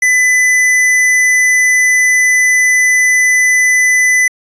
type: tone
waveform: square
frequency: 2003 Hz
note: B6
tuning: 24 cents sharp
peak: -8 dBFS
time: 0.02-4.28 s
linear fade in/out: 5 ms
effects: resampled to 22050 Hz